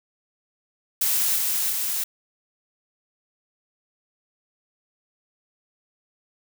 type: noise with echo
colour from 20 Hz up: blue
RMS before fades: -22 dBFS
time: 1.01-1.36 s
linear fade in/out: 5 ms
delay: 340 ms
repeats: 2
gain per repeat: -2 dB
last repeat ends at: 2.04 s
effects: none